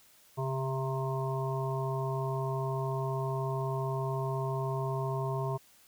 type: harmonic tone with a mistuned harmonic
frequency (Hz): 132.8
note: C3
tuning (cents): +26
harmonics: 1 / 3 / 5 / 7 / 8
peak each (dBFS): -32 / -37 / -39 / -40 / -41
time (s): 0.37-5.58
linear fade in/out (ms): 20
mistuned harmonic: 1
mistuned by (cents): +20
effects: white hiss -61 dBFS RMS until 5.87 s